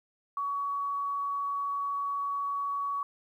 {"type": "tone", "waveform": "sine", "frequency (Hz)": 1127, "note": "C#6", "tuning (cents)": 28, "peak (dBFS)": -29, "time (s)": [0.37, 3.03], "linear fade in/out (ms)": 2, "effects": ["11-bit"]}